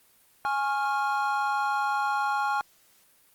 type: chord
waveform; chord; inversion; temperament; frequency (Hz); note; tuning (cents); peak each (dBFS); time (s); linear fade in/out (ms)
triangle; Db major; second; equal with one note detuned; 830.6 / 1091.6 / 1396.9; Ab5 / Db6 / F6; 0 / -27 / 0; -25 / -29 / -28; 0.45-2.61; 0
effects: white hiss -61 dBFS RMS until 3.34 s + Opus 32 kbps